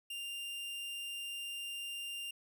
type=tone; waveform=45% pulse; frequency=2794 Hz; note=F7; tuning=in tune; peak=-40 dBFS; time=0.1-2.31 s; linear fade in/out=5 ms; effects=none